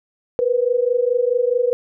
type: tone pair together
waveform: sine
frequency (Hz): 477.3 / 502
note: A#4 / B4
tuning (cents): +41 / +28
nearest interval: minor second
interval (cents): 87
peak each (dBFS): -18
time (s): 0.39-1.73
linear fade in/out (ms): 0
effects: none